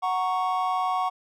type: chord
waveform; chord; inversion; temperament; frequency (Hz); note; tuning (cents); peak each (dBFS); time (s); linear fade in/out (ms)
triangle; F# major; none; equal; 740 / 932.3 / 1108.7; F#5 / A#5 / C#6; 0 / 0 / 0; -24 / -30 / -25; 0.02-1.1; 20
effects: none